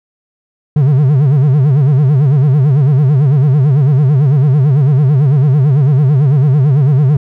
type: tone with vibrato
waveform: triangle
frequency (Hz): 139.5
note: C#3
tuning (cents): +11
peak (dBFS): -4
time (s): 0.76-7.17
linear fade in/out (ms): 5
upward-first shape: sine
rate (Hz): 9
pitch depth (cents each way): 170
effects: none